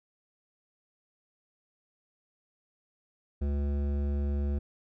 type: tone with hard clipping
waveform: triangle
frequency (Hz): 71.3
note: C#2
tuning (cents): +49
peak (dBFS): -29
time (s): 3.41-4.59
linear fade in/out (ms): 10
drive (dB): 17
effects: none